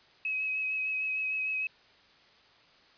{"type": "tone with vibrato", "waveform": "sine", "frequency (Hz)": 2552, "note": "D#7", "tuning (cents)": 43, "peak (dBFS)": -29, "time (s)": [0.25, 1.67], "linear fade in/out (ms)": 2, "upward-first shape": "sine", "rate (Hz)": 6.6, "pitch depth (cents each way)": 19, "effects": ["white hiss -60 dBFS RMS until 2.97 s", "resampled to 11025 Hz"]}